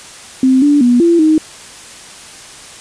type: tone with pitch steps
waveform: sine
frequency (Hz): 260.6 / 290.3 / 243.2 / 339.6 / 312.5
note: C4 / D4 / B3 / F4 / D#4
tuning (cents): -7 / -20 / -26 / -48 / +8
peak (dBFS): -6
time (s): 0.43-1.38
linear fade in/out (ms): 2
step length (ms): 190
effects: white hiss -34 dBFS RMS until 2.8 s + resampled to 22050 Hz